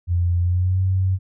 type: tone with pitch glide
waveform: sine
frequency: 87.31 to 94.12 Hz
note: F2 to F#2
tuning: 0 to +30 cents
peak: -16 dBFS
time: 0.07-1.19 s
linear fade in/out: 50 ms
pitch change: +130 cents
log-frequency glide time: 0.4-0.81 s
effects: none